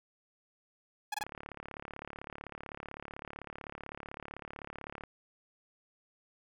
sawtooth tone bursts, 839 Hz, G#5, 17 cents sharp, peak -29 dBFS, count 3, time 1.12-1.233 s, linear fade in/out 5 ms, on 23 ms, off 22 ms
click train, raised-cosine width 0.5 ms, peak -27 dBFS, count 138, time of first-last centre 1.21-5.037 s, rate 35.8 Hz
effects none

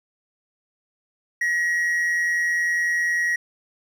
triangle tone with amplitude modulation, 1904 Hz, A#6, 36 cents sharp, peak -16 dBFS, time 1.41-3.36 s, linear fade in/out 5 ms, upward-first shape sine, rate 170 Hz, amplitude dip 40%, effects none

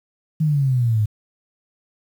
sine exponential sweep, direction down, 159.9 to 103.6 Hz, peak -15 dBFS, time 0.4-1.06 s, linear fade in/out 10 ms, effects 8-bit

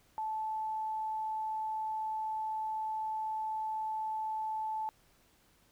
sine tone, 872 Hz, A5, 16 cents flat, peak -33 dBFS, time 0.18-4.89 s, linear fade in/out 0 ms, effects pink hiss -67 dBFS RMS until 5.71 s

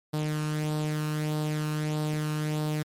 sawtooth tone with flanger, 152.5 Hz, D#3, 34 cents flat, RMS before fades -29 dBFS, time 0.13-2.83 s, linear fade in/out 10 ms, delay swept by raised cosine 0.22 to 0.75 ms, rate 1.6 Hz, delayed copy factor +0.5, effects MP3 64 kbps

